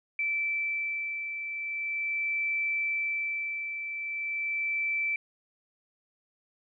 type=beating tone pair; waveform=sine; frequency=2326 / 2326.41 Hz; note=D7 / D7; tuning=-17 / -17 cents; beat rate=0.41 Hz; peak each=-38 / -29 dBFS; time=0.19-5.16 s; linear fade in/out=2 ms; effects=none